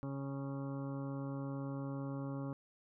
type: harmonic tone with a mistuned harmonic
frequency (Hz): 137.8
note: C#3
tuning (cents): -10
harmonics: 1 / 2 / 3 / 4 / 6 / 7 / 8 / 9 / 10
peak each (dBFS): -41 / -42 / -53 / -49 / -56 / -60 / -55 / -60 / -61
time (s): 0.03-2.53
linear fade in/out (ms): 0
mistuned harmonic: 9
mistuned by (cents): -17
effects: none